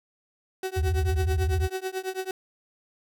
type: tone with tremolo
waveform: 35% pulse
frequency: 376.6 Hz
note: F#4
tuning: 31 cents sharp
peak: -24 dBFS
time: 0.63-2.31 s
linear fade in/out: 2 ms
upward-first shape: triangle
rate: 9.1 Hz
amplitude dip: 100%
type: tone with vibrato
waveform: sine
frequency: 80.6 Hz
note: E2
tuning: 38 cents flat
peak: -22 dBFS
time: 0.76-1.68 s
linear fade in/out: 20 ms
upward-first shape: sine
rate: 14 Hz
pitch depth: 230 cents each way
effects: none